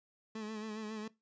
30% pulse tone with vibrato, 216.1 Hz, A3, 31 cents flat, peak -37 dBFS, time 0.35-1.08 s, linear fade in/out 5 ms, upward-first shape sine, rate 7.3 Hz, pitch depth 46 cents each way, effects noise-tail reverb RT60 0.2 s tail -19 dB re dry + resampled to 16000 Hz

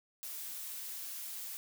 blue noise, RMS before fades -43 dBFS, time 0.23-1.57 s, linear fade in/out 0 ms, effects none

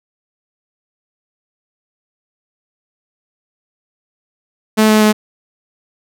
sawtooth tone with pitch steps, 216.9 / 215.2 / 213.4 Hz, A3 / A3 / G#3, -25 / -38 / +47 cents, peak -4 dBFS, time 4.77-5.13 s, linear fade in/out 20 ms, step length 120 ms, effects none

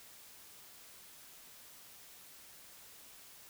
silence, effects white hiss -56 dBFS RMS until 3.49 s

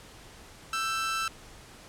sawtooth tone pair together, 1326 / 1562.3 Hz, E6 / G6, +10 / -6 cents, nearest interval minor third, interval 284 cents, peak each -25 / -33 dBFS, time 0.73-1.28 s, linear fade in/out 2 ms, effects pink hiss -50 dBFS RMS until 1.88 s + low-pass 10000 Hz 12 dB/octave

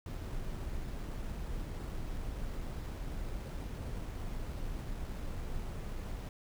brown noise with sample-and-hold, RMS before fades -39 dBFS, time 0.06-6.29 s, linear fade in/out 2 ms, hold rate 8820 Hz, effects none

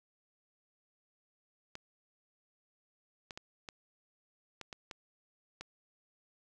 clicks, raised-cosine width 0.2 ms, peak -26 dBFS, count 8, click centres 1.754 / 3.308 / 3.375 / 3.688 / 4.613 / 4.728 / 4.912 / 5.61 s, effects none

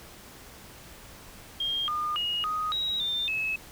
triangle tone with pitch steps, 3219 / 1214 / 2875 / 1248 / 3829 / 3597 / 2586 Hz, G7 / D#6 / F7 / D#6 / A#7 / A7 / E7, +45 / -43 / +50 / +5 / +46 / +37 / -34 cents, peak -23 dBFS, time 1.6-3.56 s, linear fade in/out 5 ms, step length 280 ms, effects tanh soft clip ceiling -25 dBFS + pink hiss -48 dBFS RMS until 3.71 s

